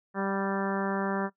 harmonic tone with a mistuned harmonic, 196 Hz, G3, in tune, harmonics 1 / 2 / 3 / 4 / 5 / 6 / 7 / 8 / 9, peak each -31 / -34 / -36 / -37 / -38 / -39 / -39 / -40 / -41 dBFS, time 0.14-1.3 s, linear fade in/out 50 ms, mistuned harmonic 4, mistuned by -18 cents, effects noise-tail reverb RT60 0.1 s tail -18 dB re dry

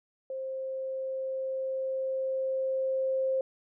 sine tone with level ramp, 528 Hz, C5, 16 cents sharp, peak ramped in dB -33 to -25 dBFS, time 0.3-3.41 s, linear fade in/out 2 ms, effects none

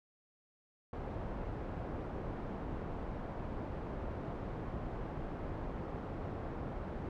pink low-pass noise, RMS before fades -41 dBFS, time 0.93-7.09 s, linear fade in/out 2 ms, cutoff 890 Hz, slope 12 dB/octave, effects none

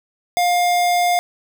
square tone, 707 Hz, F5, 21 cents sharp, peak -15 dBFS, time 0.37-1.19 s, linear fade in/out 0 ms, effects 8-bit

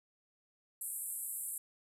white band-pass noise, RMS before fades -41 dBFS, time 0.81-1.58 s, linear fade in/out 2 ms, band 7900 to 13000 Hz, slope 96 dB/octave, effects none

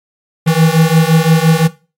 square beating tone pair, 158.6 / 164.4 Hz, D#3 / E3, +33 / -4 cents, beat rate 5.8 Hz, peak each -11 dBFS, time 0.46-1.68 s, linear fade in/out 20 ms, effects noise-tail reverb RT60 0.3 s tail -17 dB re dry + MP3 64 kbps

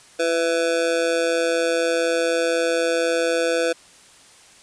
square tone with amplitude modulation, 499.9 Hz, B4, 21 cents sharp, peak -15 dBFS, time 0.19-3.73 s, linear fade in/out 10 ms, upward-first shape sine, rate 164 Hz, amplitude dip 95%, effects white hiss -49 dBFS RMS until 4.62 s + resampled to 22050 Hz

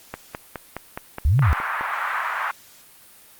click train, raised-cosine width 0.5 ms, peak -14 dBFS, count 9, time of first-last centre 0.14-1.81 s, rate 4.79 Hz
sine linear two-way sweep, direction up then down, 57.7 to 147.9 to 57.7 Hz, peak -14 dBFS, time 1.25-1.53 s, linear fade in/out 0 ms, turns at 1.4 s
white band-pass noise, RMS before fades -26 dBFS, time 1.42-2.51 s, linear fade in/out 2 ms, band 930 to 1600 Hz, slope 24 dB/octave
effects white hiss -49 dBFS RMS until 3.39 s + Opus 48 kbps

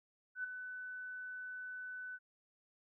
sine tone with ADSR envelope, 1500 Hz, F#6, 23 cents sharp, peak -35 dBFS, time 0.35-2.19 s, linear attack 90 ms, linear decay 9 ms, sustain -8 dB, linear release 45 ms, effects none

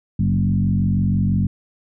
sine tone with frequency modulation, 146.83 Hz, D3, in tune, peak -15 dBFS, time 0.19-1.47 s, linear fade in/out 5 ms, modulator 46.1 Hz, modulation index 1.7, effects none

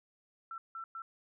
sine tone bursts at uneven times, 1340 Hz, E6, 28 cents sharp, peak -40 dBFS, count 3, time 0.51-0.58 / 0.75-0.84 / 0.95-1.02 s, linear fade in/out 2 ms, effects none

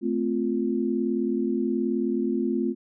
sine chord, F major, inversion first, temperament equal with one note detuned, 220 / 258.8 / 349.2 Hz, A3 / C4 / F4, 0 / -19 / 0 cents, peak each -27 dBFS, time 0.01-2.75 s, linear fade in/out 50 ms, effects none

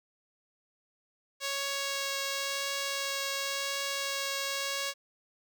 5% pulse tone with vibrato, 553 Hz, C#5, 4 cents flat, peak -20 dBFS, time 1.4-4.94 s, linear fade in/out 50 ms, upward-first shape triangle, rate 0.93 Hz, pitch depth 8 cents each way, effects none

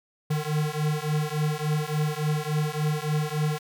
square beating tone pair, 150.1 / 153.6 Hz, D3 / D#3, +38 / -22 cents, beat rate 3.5 Hz, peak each -28 dBFS, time 0.3-3.59 s, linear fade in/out 10 ms, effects none

